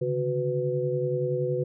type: tone cluster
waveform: sine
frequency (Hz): 137.7 / 148.3 / 368.8 / 497.8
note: C#3 / D3 / F#4 / B4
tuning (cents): -11 / +17 / -6 / +14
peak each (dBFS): -30 / -35 / -29 / -28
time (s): 0.01-1.64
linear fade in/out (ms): 10
effects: none